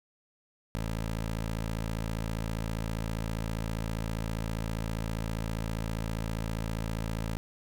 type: tone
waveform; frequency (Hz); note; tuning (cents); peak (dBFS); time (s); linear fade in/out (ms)
15% pulse; 55; A1; 0; -25; 0.75-7.37; 0
effects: none